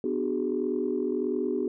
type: chord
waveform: sine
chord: G# half-diminished seventh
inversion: first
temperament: just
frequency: 249.2 / 299 / 373.8 / 415.3 Hz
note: B3 / D4 / F#4 / G#4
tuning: +16 / +31 / +18 / 0 cents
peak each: -31 / -32 / -29 / -31 dBFS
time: 0.04-1.68 s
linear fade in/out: 2 ms
effects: tanh soft clip ceiling -16 dBFS